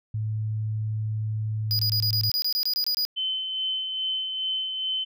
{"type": "tone", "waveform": "sine", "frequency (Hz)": 108.4, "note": "A2", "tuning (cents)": -25, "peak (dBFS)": -25, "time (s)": [0.14, 2.3], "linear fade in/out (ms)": 5}
{"type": "tone bursts", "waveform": "square", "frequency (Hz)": 4914, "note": "D#8", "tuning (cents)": -22, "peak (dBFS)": -23, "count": 13, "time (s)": [1.71, 3.051], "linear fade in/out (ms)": 0, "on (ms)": 81, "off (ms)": 24}
{"type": "tone with tremolo", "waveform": "sine", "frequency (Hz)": 3061, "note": "G7", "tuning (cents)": -42, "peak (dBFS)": -24, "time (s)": [3.16, 5.05], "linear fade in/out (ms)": 20, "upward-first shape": "sine", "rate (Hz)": 2.4, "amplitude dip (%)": 40}
{"effects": []}